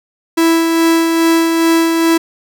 45% pulse tone with tremolo, 329.6 Hz, E4, in tune, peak -8 dBFS, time 0.37-2.18 s, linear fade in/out 10 ms, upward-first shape sine, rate 2.4 Hz, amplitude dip 35%, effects none

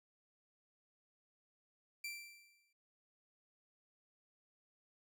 sawtooth tone with exponential decay, 2349 Hz, D7, in tune, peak -37 dBFS, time 2.04-2.73 s, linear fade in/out 5 ms, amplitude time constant 150 ms, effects none

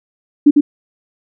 sine tone with echo, 290.8 Hz, D4, 17 cents flat, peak -3 dBFS, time 0.46-0.51 s, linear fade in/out 10 ms, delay 100 ms, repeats 1, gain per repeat -3 dB, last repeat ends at 0.61 s, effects none

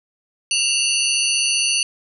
sine tone cluster, 2713 / 2848 / 4478 / 6020 / 9500 Hz, E7 / F7 / C#8 / F#8 / D9, +49 / +33 / +17 / +29 / +19 cents, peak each -23 dBFS, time 0.51-1.83 s, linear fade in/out 2 ms, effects none

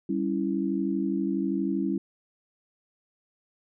sine chord, C# diminished, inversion second, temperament equal, 196 / 277.2 / 329.6 Hz, G3 / C#4 / E4, 0 / 0 / 0 cents, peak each -29 dBFS, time 0.09-1.98 s, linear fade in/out 5 ms, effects none

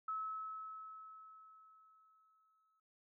sine tone with exponential decay, 1295 Hz, E6, 31 cents flat, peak -37 dBFS, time 0.08-2.8 s, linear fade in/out 5 ms, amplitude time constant 590 ms, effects none

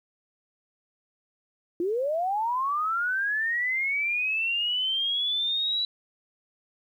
sine linear sweep, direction up, 329.6 to 3951 Hz, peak -24 dBFS, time 1.8-5.85 s, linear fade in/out 2 ms, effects 10-bit

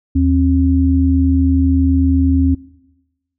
sine tone pair together, 79.7 / 268.1 Hz, D#2 / C4, +42 / +42 cents, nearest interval octave + major sixth, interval 2100 cents, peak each -13 dBFS, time 0.15-2.55 s, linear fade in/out 10 ms, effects noise-tail reverb RT60 1.0 s tail -21 dB re dry

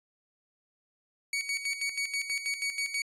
sawtooth tone with tremolo, 2247 Hz, C#7, 23 cents sharp, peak -25 dBFS, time 1.33-3.02 s, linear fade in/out 2 ms, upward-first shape square, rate 6.2 Hz, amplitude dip 65%, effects resampled to 24000 Hz

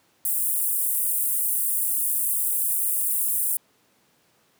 pink high-pass noise, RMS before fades -24 dBFS, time 0.25-3.57 s, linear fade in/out 2 ms, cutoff 9000 Hz, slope 48 dB/octave, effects pink hiss -63 dBFS RMS until 4.59 s + high-pass 150 Hz 12 dB/octave

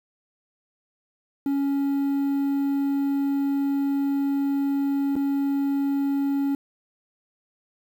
triangle tone with dropouts, 278.9 Hz, C#4, 11 cents sharp, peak -19 dBFS, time 1.46-6.55 s, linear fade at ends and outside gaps 2 ms, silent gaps 5.156-5.163 s, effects 8-bit

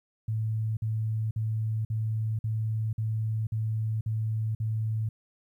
sine tone bursts, 110 Hz, A2, in tune, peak -26 dBFS, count 9, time 0.28-5.09 s, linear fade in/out 5 ms, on 490 ms, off 50 ms, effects 11-bit

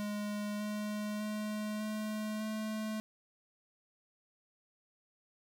square tone with pitch steps, 207.7 / 209.9 / 212.1 / 214.3 / 216.5 Hz, G#3 / G#3 / G#3 / A3 / A3, 0 / +19 / +37 / -45 / -28 cents, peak -36 dBFS, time 0-3 s, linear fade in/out 0 ms, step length 600 ms, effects none

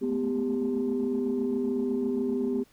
sine tone cluster, 216.5 / 224.3 / 250.6 / 397 Hz, A3 / A3 / B3 / G4, -28 / +34 / +25 / +22 cents, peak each -36 / -36 / -27 / -28 dBFS, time 0.01-2.64 s, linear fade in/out 20 ms, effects tanh soft clip ceiling -19 dBFS + pink hiss -62 dBFS RMS until 2.72 s

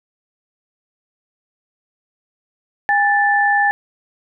sine tone pair together, 814.5 / 1756 Hz, G#5 / A6, -34 / -4 cents, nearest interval octave + minor second, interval 1330 cents, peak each -15 dBFS, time 2.89-3.71 s, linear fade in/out 0 ms, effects none

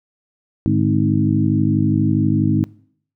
harmonic tone with a mistuned harmonic, 52.3 Hz, G#1, 13 cents sharp, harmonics 2 / 3 / 4 / 5 / 6, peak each -20 / -20 / -20 / -20 / -20 dBFS, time 0.66-2.64 s, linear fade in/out 0 ms, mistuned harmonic 3, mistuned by -69 cents, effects noise-tail reverb RT60 0.6 s tail -22 dB re dry

